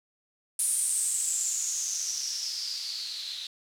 violet noise with low-pass filter sweep, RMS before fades -31 dBFS, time 0.59-3.47 s, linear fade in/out 2 ms, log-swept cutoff 9600 to 3800 Hz, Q 7.8, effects none

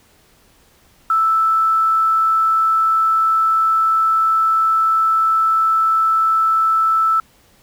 sine tone with quantisation, 1318.5 Hz, E6, in tune, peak -12 dBFS, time 1.1-7.2 s, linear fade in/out 2 ms, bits 7, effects pink hiss -53 dBFS RMS until 7.62 s

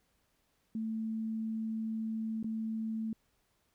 sine tone with dropouts, 221.6 Hz, A3, 13 cents sharp, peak -33 dBFS, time 0.75-3.13 s, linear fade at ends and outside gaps 2 ms, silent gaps 2.429-2.443 s, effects pink hiss -75 dBFS RMS until 3.74 s

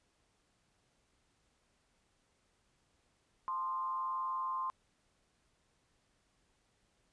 sine tone with frequency modulation, 1046.5 Hz, C6, in tune, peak -34 dBFS, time 3.48-4.7 s, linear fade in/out 0 ms, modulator 167 Hz, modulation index 0.47, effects pink hiss -75 dBFS RMS until 7.12 s + resampled to 22050 Hz

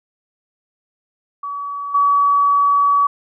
sine tone with level steps, 1138 Hz, C#6, 45 cents sharp, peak -23 / -11 dBFS, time 1.43-3.07 s, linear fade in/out 5 ms, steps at 1.94 s, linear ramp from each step 10 ms, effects none

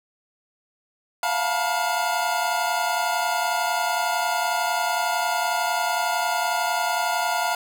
square tone cluster, 686 / 717 / 879 / 963 / 1415 Hz, F5 / F5 / A5 / B5 / F6, -31 / +45 / -2 / -44 / +22 cents, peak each -29 dBFS, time 1.23-7.55 s, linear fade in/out 2 ms, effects none

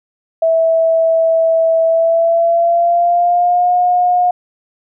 sine tone with pitch glide, 654 to 717.3 Hz, E5 to F5, -14 to +46 cents, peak -9 dBFS, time 0.42-4.31 s, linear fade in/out 5 ms, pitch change +160 cents, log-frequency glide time 1.84-3.73 s, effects none

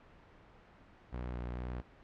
sawtooth tone with vibrato, 60.9 Hz, B1, 24 cents flat, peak -34 dBFS, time 1.12-1.82 s, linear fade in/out 20 ms, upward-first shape square, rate 2.3 Hz, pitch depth 16 cents each way, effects pink hiss -59 dBFS RMS until 2.03 s + low-pass 2000 Hz 12 dB/octave

